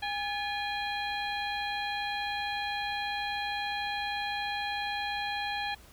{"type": "harmonic tone with a mistuned harmonic", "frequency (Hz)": 815, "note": "G#5", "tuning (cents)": -33, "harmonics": [1, 2, 3, 4, 5], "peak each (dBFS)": [-34, -37, -39, -40, -41], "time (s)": [0.02, 5.75], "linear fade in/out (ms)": 10, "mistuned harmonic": 2, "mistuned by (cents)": 88, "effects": ["added 60 Hz sine -56 dBFS peak until 5.92 s", "pink hiss -56 dBFS RMS until 5.92 s"]}